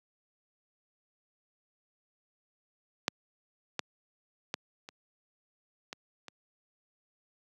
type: clicks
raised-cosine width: 0.2 ms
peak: -8 / -13 / -14 / -27 / -22 / -26 dBFS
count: 6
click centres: 3.081 / 3.793 / 4.541 / 4.889 / 5.929 / 6.283 s
effects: high-pass 150 Hz 12 dB/octave